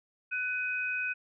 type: tone pair together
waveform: sine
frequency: 1494.1 / 2515 Hz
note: F#6 / D#7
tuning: +16 / +18 cents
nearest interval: major sixth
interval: 902 cents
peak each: -33 / -32 dBFS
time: 0.31-1.14 s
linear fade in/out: 20 ms
effects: none